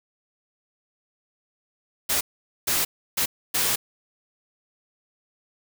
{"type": "noise bursts at uneven times", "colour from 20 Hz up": "white", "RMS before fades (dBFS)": -23, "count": 4, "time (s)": [[2.09, 2.21], [2.67, 2.85], [3.17, 3.26], [3.54, 3.76]], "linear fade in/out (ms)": 10, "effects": []}